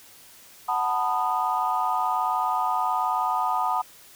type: chord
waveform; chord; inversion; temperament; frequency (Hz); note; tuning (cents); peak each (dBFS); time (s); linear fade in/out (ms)
sine; B dominant seventh; second; just; 740.8 / 889 / 987.8 / 1234.7; F#5 / A5 / B5 / D#6; +2 / +18 / 0 / -14; -27; 0.68-3.82; 10
effects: tanh soft clip ceiling -12 dBFS + white hiss -50 dBFS RMS until 4.15 s